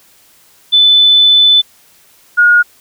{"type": "tone pair in turn", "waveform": "sine", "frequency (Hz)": [3505, 1437.5], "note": ["A7", "F6"], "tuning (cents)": [-7, 50], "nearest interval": "octave + minor third", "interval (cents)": 1543, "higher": "first", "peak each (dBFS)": -4, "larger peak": "neither", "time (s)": [[0.72, 1.62], [2.37, 2.63]], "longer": "first", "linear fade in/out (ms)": 20, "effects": ["white hiss -47 dBFS RMS until 2.8 s"]}